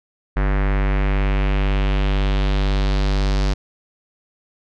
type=tone with low-pass filter sweep; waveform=square; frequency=49 Hz; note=G1; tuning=in tune; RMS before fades=-18 dBFS; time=0.36-3.54 s; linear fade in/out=10 ms; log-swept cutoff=1800 to 5100 Hz; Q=2.1; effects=none